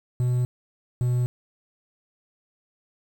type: tone pair in turn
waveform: triangle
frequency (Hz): 123.9 / 123.4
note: B2 / B2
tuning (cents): +6 / -1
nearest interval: unison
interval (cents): 7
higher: first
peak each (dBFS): -18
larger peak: neither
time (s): 0.2-0.45 / 1.01-1.26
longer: neither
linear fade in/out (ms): 0
effects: 8-bit